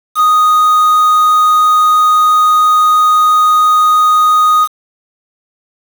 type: tone with quantisation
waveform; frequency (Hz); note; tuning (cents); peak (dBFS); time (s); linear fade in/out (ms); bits
triangle; 1243; D#6; -2; -4; 0.15-4.68; 50; 4
effects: none